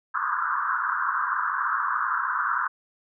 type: band-pass noise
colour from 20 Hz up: pink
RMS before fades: -26 dBFS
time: 0.14-2.68 s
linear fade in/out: 10 ms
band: 1000 to 1600 Hz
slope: 96 dB/octave
effects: none